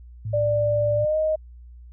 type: tone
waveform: sine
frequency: 108.6 Hz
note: A2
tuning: 22 cents flat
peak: -26 dBFS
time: 0.25-1.05 s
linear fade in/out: 5 ms
type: tone with pitch glide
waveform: sine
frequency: 589 to 624 Hz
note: D5 to D#5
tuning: +5 to +5 cents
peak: -19 dBFS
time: 0.33-1.36 s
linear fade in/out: 10 ms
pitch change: +100 cents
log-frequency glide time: 0.96-1.17 s
effects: added 60 Hz sine -41 dBFS peak until 1.92 s